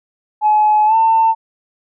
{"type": "tone with pitch glide", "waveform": "sine", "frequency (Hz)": [850, 896.9], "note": ["G#5", "A5"], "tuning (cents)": [40, 33], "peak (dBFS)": -8, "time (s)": [0.41, 1.35], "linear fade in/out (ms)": 50, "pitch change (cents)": 93, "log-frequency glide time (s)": [0.86, 0.95], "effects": ["tanh soft clip ceiling -4 dBFS"]}